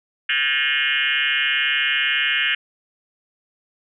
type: tone with frequency modulation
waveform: sine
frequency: 2300 Hz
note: D7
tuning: 37 cents flat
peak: -17 dBFS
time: 0.29-2.55 s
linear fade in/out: 5 ms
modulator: 142 Hz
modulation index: 5.4
effects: none